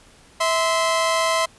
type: tone pair together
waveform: sawtooth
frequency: 652 / 1035 Hz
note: E5 / C6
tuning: -19 / -19 cents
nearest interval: minor sixth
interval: 800 cents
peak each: -17 / -17 dBFS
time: 0.4-1.46 s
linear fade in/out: 10 ms
effects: pink hiss -51 dBFS RMS until 1.58 s + resampled to 24000 Hz